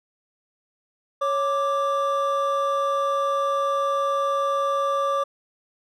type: tone pair together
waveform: triangle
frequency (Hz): 554.4 / 1174.7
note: C#5 / D6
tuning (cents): 0 / 0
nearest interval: octave + minor second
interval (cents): 1300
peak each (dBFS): -22 / -21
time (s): 1.21-5.24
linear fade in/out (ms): 10
effects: none